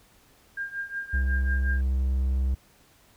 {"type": "tone with tremolo", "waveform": "sine", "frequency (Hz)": 1605, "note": "G6", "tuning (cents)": 40, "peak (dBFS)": -27, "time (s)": [0.57, 1.81], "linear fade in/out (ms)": 5, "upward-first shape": "triangle", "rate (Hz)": 5.5, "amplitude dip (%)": 90}
{"type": "tone", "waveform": "triangle", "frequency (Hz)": 65.41, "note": "C2", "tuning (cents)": 0, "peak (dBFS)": -20, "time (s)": [1.13, 2.55], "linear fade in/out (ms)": 10}
{"effects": ["pink hiss -59 dBFS RMS until 3.16 s"]}